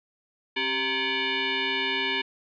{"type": "tone with frequency modulation", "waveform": "sine", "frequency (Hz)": 268.3, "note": "C4", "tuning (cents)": 44, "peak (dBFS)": -24, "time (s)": [0.56, 2.22], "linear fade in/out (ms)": 10, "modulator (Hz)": 660, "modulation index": 4.9, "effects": ["resampled to 11025 Hz"]}